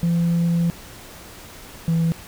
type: tone pair in turn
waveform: sine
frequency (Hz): 170 / 165.07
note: F3 / E3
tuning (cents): -46 / +3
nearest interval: minor second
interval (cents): 51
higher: first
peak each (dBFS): -14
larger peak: neither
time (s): 0.03-0.7 / 1.88-2.12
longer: first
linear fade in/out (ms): 0
effects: tanh soft clip ceiling -15 dBFS + pink hiss -41 dBFS RMS until 2.27 s